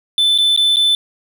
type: tone with dropouts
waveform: triangle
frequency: 3520 Hz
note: A7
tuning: in tune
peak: -9 dBFS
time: 0.18-0.95 s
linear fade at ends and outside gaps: 1 ms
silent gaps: 0.378-0.385 / 0.563-0.575 / 0.76-0.768 s
effects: none